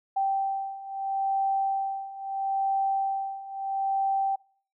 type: beating tone pair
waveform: sine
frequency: 780 / 780.76 Hz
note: G5 / G5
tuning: -9 / -7 cents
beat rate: 0.76 Hz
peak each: -30 / -27 dBFS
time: 0.16-4.36 s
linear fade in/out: 10 ms
effects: noise-tail reverb RT60 0.5 s tail -23 dB re dry